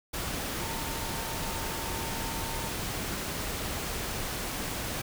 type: tone in noise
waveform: sine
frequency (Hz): 908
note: A#5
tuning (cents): -46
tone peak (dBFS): -41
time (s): 0.6-2.71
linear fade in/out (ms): 10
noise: pink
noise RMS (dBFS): -34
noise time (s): 0.13-5.02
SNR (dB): -10
effects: none